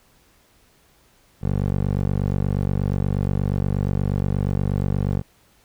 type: tone with band-pass filter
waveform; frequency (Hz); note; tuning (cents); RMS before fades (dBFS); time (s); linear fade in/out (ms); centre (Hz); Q
15% pulse; 48.4; G1; -21; -22; 1.41-5.23; 50; 160; 0.5
effects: pink hiss -58 dBFS RMS until 5.64 s